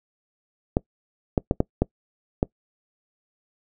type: clicks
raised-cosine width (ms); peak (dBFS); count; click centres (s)
2; -5; 6; 0.769 / 1.378 / 1.511 / 1.604 / 1.82 / 2.429
effects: noise-tail reverb RT60 0.1 s tail -24 dB re dry